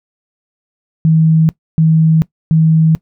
sine tone bursts, 160 Hz, D#3, 49 cents sharp, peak -6 dBFS, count 3, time 1.05-2.95 s, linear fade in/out 0 ms, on 440 ms, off 290 ms, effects noise-tail reverb RT60 0.1 s tail -20 dB re dry

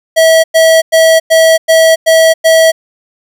square tone bursts, 648 Hz, E5, 30 cents flat, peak -4 dBFS, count 7, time 0.16-2.72 s, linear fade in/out 20 ms, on 280 ms, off 100 ms, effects none

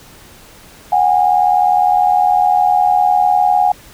sine tone pair together, 733.2 / 813 Hz, F#5 / G#5, -16 / -37 cents, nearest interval major second, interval 179 cents, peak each -12 / -12 dBFS, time 0.92-3.72 s, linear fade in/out 5 ms, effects pink hiss -41 dBFS RMS until 3.93 s

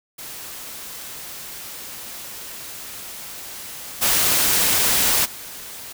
white noise with level steps, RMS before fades -35 / -18 / -36 dBFS, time 0.18-5.93 s, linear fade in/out 10 ms, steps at 4.01 / 5.24 s, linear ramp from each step 20 ms, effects none

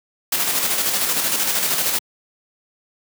white noise with tremolo, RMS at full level -19 dBFS, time 0.32-1.99 s, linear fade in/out 5 ms, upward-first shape square, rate 13 Hz, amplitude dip 35%, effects high-pass 150 Hz 12 dB/octave

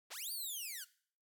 5% pulse linear two-way sweep, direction up then down, 229.6 to 4700 to 1357 Hz, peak -33 dBFS, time 0.1-0.85 s, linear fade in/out 20 ms, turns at 0.32 s, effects noise-tail reverb RT60 0.5 s tail -18 dB re dry

